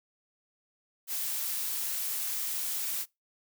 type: noise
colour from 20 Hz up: blue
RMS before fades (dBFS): -33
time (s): 1.07-3.06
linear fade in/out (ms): 50
effects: noise-tail reverb RT60 0.2 s tail -23 dB re dry